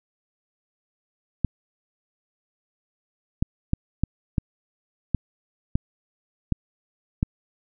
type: clicks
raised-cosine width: 5 ms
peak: -8 dBFS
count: 9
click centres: 1.447 / 3.425 / 3.734 / 4.036 / 4.382 / 5.147 / 5.755 / 6.523 / 7.229 s
effects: none